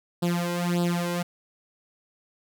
sawtooth tone with flanger, 174.2 Hz, F3, 4 cents flat, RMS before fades -26 dBFS, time 0.22-1.23 s, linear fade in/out 10 ms, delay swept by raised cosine 0.23 to 2.03 ms, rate 1.7 Hz, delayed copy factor +0.9, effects none

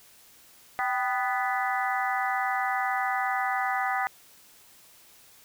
harmonic tone with a mistuned harmonic, 247.6 Hz, B3, 5 cents sharp, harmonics 3 / 4 / 5 / 6 / 7 / 8, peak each -28 / -36 / -32 / -35 / -35 / -33 dBFS, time 0.79-4.07 s, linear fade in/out 0 ms, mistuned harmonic 3, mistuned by +68 cents, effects white hiss -55 dBFS RMS until 5.44 s

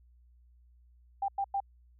sine tone bursts, 792 Hz, G5, 18 cents sharp, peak -28 dBFS, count 3, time 1.22-1.603 s, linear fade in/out 5 ms, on 63 ms, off 97 ms, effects added 60 Hz sine -58 dBFS peak until 1.99 s

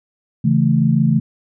sine chord, A major, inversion first, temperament equal, 138.59 / 164.81 / 220 Hz, C#3 / E3 / A3, 0 / 0 / 0 cents, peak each -16 dBFS, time 0.44-1.2 s, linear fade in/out 10 ms, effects none

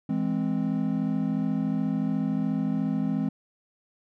triangle chord, E augmented, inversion none, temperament equal, 164.81 / 207.7 / 261.6 Hz, E3 / G#3 / B#3, 0 / 0 / 0 cents, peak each -28 / -26 / -26 dBFS, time 0.09-3.29 s, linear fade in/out 5 ms, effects none

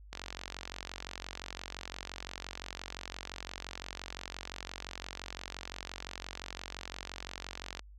click train, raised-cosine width 0.2 ms, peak -22 dBFS, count 352, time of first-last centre 0.13-7.794 s, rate 45.8 Hz, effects added 50 Hz sine -50 dBFS peak until 7.98 s

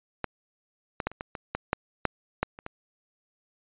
clicks, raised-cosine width 0.5 ms, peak -13 / -14 / -11 / -28 / -18 / -20 / -13 / -8 / -7 / -9 / -27 / -20 dBFS, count 12, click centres 0.243 / 1.002 / 1.07 / 1.116 / 1.209 / 1.352 / 1.55 / 1.731 / 2.053 / 2.43 / 2.589 / 2.664 s, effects resampled to 8000 Hz

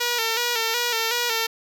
5% pulse tone with vibrato, 466.2 Hz, A#4, in tune, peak -10 dBFS, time 0-1.47 s, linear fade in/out 10 ms, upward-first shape square, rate 2.7 Hz, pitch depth 55 cents each way, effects none

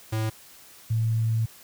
square / sine tone pair in turn, 110 / 112.38 Hz, A2 / A2, 0 / +37 cents, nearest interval unison, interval 37 cents, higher second, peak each -25 / -21 dBFS, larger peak second, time 0.12-0.3 / 0.9-1.46 s, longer second, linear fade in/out 10 ms, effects white hiss -50 dBFS RMS until 1.63 s

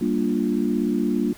sine chord, G minor seventh, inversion none, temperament equal, 196 / 233.1 / 293.7 / 349.2 Hz, G3 / Bb3 / D4 / F4, 0 / 0 / 0 / 0 cents, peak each -26 / -23 / -25 / -27 dBFS, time 0.01-1.33 s, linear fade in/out 5 ms, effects pink hiss -46 dBFS RMS until 1.37 s

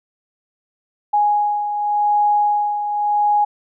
sine beating tone pair, 830 / 830.88 Hz, G#5 / G#5, -1 / +1 cents, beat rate 0.88 Hz, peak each -15 / -23 dBFS, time 1.13-3.45 s, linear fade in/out 10 ms, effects none

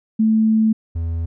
sine / triangle tone pair in turn, 219.8 / 82.86 Hz, A3 / E2, -2 / +9 cents, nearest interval octave + perfect fourth, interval 1689 cents, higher first, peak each -12 / -18 dBFS, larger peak first, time 0.19-0.73 / 0.95-1.26 s, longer first, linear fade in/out 10 ms, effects none

